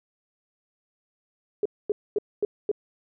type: tone bursts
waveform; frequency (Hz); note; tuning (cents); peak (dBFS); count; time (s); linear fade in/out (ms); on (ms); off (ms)
sine; 415.3; G#4; 0; -20; 5; 1.63-2.715; 2; 25; 240
effects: none